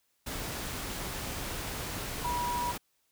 sine tone in noise, 970 Hz, B5, 31 cents flat, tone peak -30 dBFS, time 2.24-2.72 s, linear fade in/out 10 ms, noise pink, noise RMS -37 dBFS, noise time 0.26-2.78 s, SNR +4 dB, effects white hiss -74 dBFS RMS until 3.11 s

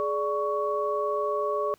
sine tone cluster, 420.3 / 586 / 1118 Hz, G#4 / D5 / C#6, +21 / -4 / +14 cents, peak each -29 dBFS, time 0-1.74 s, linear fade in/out 0 ms, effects pink hiss -62 dBFS RMS until 1.78 s

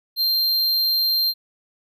square tone, 4172 Hz, C8, 6 cents flat, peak -18 dBFS, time 0.16-1.34 s, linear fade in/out 50 ms, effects none

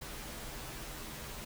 pink noise with comb filter, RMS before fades -44 dBFS, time 0.01-1.45 s, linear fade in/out 10 ms, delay 11 ms, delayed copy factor -0.85, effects none

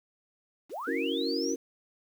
sine linear sweep, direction up, 208 to 6272 Hz, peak -34 dBFS, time 0.69-1.56 s, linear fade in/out 50 ms
sine chord, F# dominant seventh, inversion second, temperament equal, 277.2 / 329.6 / 370 / 466.2 Hz, C#4 / E4 / F#4 / A#4, 0 / 0 / 0 / 0 cents, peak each -33 / -34 / -35 / -33 dBFS, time 0.87-1.56 s, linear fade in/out 10 ms
effects 9-bit

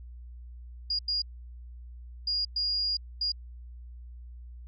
sine tone bursts at uneven times, 4849 Hz, D#8, 45 cents flat, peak -26 dBFS, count 5, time 0.9-0.99 / 1.08-1.22 / 2.27-2.45 / 2.56-2.97 / 3.21-3.32 s, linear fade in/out 5 ms, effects added 60 Hz sine -42 dBFS peak until 4.67 s

